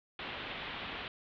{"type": "low-pass noise", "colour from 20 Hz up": "white", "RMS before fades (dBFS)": -42, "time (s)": [0.19, 1.08], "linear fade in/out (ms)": 2, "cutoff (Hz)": 3600, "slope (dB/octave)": 48, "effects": []}